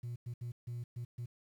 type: tone bursts at uneven times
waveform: sine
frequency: 120 Hz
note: B2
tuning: 49 cents flat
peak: -36 dBFS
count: 6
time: 0.03-0.16 / 0.26-0.34 / 0.41-0.52 / 0.67-0.84 / 0.96-1.05 / 1.18-1.26 s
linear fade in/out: 10 ms
effects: tanh soft clip ceiling -37 dBFS + 11-bit